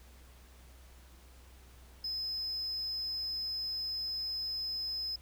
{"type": "tone", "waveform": "triangle", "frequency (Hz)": 5100, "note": "D#8", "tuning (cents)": 42, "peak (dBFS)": -33, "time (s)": [2.04, 5.16], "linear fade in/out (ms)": 5, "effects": ["added 63 Hz sine -54 dBFS peak until 5.21 s", "pink hiss -61 dBFS RMS until 5.21 s"]}